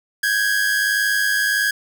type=tone pair together; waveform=45% pulse; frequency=1559.7 / 1661.2 Hz; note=G6 / G#6; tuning=-9 / 0 cents; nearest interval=minor second; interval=109 cents; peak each=-23 / -18 dBFS; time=0.23-1.71 s; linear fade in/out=5 ms; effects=none